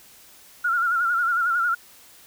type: tone with vibrato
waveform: sine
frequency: 1396.9 Hz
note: F6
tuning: in tune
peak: -19 dBFS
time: 0.64-1.75 s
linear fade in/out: 10 ms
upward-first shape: sine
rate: 11 Hz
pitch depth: 75 cents each way
effects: white hiss -50 dBFS RMS until 2.26 s